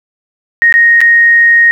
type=tone with dropouts; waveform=sine; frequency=1866 Hz; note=A#6; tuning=1 cent sharp; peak=-3 dBFS; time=0.62-1.71 s; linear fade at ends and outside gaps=0 ms; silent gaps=0.725-0.74 / 1.006-1.014 s; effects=7-bit